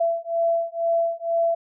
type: beating tone pair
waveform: sine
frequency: 670 / 672.1 Hz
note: E5 / E5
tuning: +28 / +33 cents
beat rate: 2.1 Hz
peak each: -23 dBFS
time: 0-1.55 s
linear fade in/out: 10 ms
effects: none